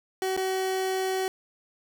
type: tone with dropouts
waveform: 30% pulse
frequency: 377.9 Hz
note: F#4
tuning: 37 cents sharp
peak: -23 dBFS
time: 0.22-1.28 s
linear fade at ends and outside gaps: 1 ms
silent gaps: 0.366-0.374 s
effects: none